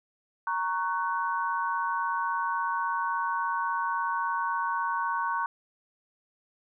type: chord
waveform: sine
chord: F# major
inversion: first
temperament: equal with one note detuned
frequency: 932.3 / 1108.7 / 1498 Hz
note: A#5 / C#6 / F#6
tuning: 0 / 0 / +21 cents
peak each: -30 / -30 / -33 dBFS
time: 0.47-5.46 s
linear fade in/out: 2 ms
effects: none